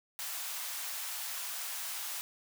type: high-pass noise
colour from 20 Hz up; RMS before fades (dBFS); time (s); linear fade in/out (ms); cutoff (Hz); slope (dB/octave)
white; -39; 0.19-2.21; 0; 700; 24
effects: none